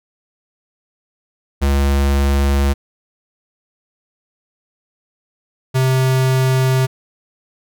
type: tone pair in turn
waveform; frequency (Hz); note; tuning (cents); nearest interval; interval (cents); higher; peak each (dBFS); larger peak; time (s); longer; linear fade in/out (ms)
square; 69.6 / 130.63; C#2 / C3; +8 / -2; major seventh; 1090; second; -13; neither; 1.61-2.74 / 5.74-6.87; neither; 20
effects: none